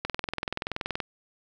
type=click train; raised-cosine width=0.3 ms; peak=-13 dBFS; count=21; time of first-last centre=0.05-1.002 s; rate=21 Hz; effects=none